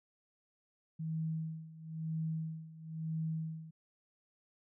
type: tone with tremolo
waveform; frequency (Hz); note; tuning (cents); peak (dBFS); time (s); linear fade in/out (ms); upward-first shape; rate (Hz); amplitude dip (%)
sine; 160; D#3; +49; -33; 0.99-3.71; 10; sine; 1; 85
effects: none